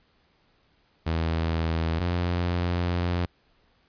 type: tone pair in turn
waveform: sawtooth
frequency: 81.7 / 87.73 Hz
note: E2 / F2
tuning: -15 / +8 cents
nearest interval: minor second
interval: 123 cents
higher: second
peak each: -20 dBFS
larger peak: neither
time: 1.06-2 / 2-3.26 s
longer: second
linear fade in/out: 10 ms
effects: pink hiss -65 dBFS RMS until 3.88 s + resampled to 11025 Hz